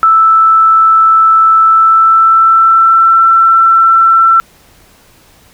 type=tone with pitch glide; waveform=sine; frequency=1318.5 to 1341.5 Hz; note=E6 to E6; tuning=0 to +30 cents; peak=-3 dBFS; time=0.03-4.4 s; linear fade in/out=0 ms; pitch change=+30 cents; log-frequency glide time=1.61-3.15 s; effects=pink hiss -44 dBFS RMS until 5.53 s